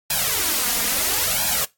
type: noise with flanger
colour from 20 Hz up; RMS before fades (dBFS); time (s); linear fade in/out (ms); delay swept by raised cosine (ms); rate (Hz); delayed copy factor
white; -21; 0.1-1.65; 5; 1.2 to 4.3; 0.74; +0.95
effects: noise-tail reverb RT60 0.2 s tail -21 dB re dry + AAC 64 kbps